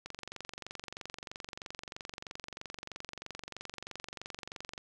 click train, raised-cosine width 0.2 ms, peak -24 dBFS, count 110, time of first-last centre 0.06-4.779 s, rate 23.1 Hz, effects none

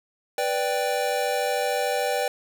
square chord, G major, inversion first, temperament equal, 493.9 / 587.3 / 784 Hz, B4 / D5 / G5, 0 / 0 / 0 cents, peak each -28 dBFS, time 0.38-2.28 s, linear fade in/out 2 ms, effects none

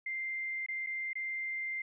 sine tone with dropouts, 2093 Hz, C7, in tune, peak -34 dBFS, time 0.06-1.82 s, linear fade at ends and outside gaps 5 ms, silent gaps 0.663-0.685 / 0.864-0.869 / 1.132-1.154 s, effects none

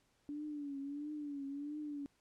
sine tone with vibrato, 288.6 Hz, D4, 30 cents flat, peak -40 dBFS, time 0.29-2.06 s, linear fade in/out 0 ms, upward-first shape triangle, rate 1.5 Hz, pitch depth 91 cents each way, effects pink hiss -75 dBFS RMS until 2.2 s + low-pass 10000 Hz 12 dB/octave

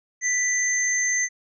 sine tone pair together, 1975.5 / 6272 Hz, B6 / G8, 0 / 0 cents, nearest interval octave + minor sixth, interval 2000 cents, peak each -23 dBFS, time 0.21-1.29 s, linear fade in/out 50 ms, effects none

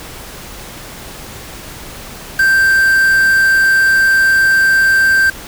triangle tone with quantisation, 1568 Hz, G6, in tune, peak -6 dBFS, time 2.39-5.3 s, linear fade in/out 5 ms, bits 4, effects pink hiss -31 dBFS RMS until 5.47 s

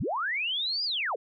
sine linear two-way sweep, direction up then down, 53.2 to 4978 to 355 Hz, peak -27 dBFS, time 0-1.16 s, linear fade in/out 10 ms, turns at 0.84 s, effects none

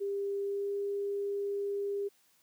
sine tone with pitch glide, 399.3 to 402.1 Hz, G4 to G4, +32 to +44 cents, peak -31 dBFS, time 0-2.09 s, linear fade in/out 20 ms, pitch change +12 cents, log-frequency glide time 0.44-0.72 s, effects white hiss -68 dBFS RMS until 2.42 s + high-pass 100 Hz 12 dB/octave

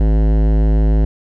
sine tone with hard clipping, 53.3 Hz, G#1, 46 cents sharp, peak -12 dBFS, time 0-1.05 s, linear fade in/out 5 ms, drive 17 dB, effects none

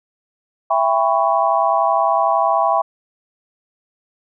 sine chord, C# half-diminished seventh, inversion first, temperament just, 665.2 / 798.3 / 997.9 / 1108.7 Hz, E5 / G5 / B5 / C#6, +16 / +31 / +18 / 0 cents, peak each -18 / -18 / -20 / -20 dBFS, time 0.7-2.82 s, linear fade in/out 10 ms, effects none

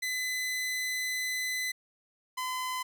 sawtooth tone pair in turn, 2015 / 1018.6 Hz, B6 / C6, +34 / -47 cents, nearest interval octave, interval 1181 cents, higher first, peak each -27 / -28 dBFS, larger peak first, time 0.02-1.72 / 2.37-2.83 s, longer first, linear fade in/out 10 ms, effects none

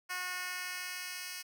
10% pulse tone with high-pass filter sweep, 363.2 Hz, F#4, 32 cents flat, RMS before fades -40 dBFS, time 0.09-1.43 s, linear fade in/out 20 ms, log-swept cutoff 1300 to 3200 Hz, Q 0.91, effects none

